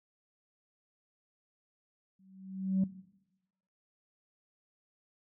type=tone with exponential growth; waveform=sine; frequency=190.4 Hz; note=F#3; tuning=50 cents sharp; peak=-22 dBFS; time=2.19-2.84 s; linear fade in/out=5 ms; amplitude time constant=140 ms; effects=noise-tail reverb RT60 0.9 s tail -17 dB re dry + tanh soft clip ceiling -22 dBFS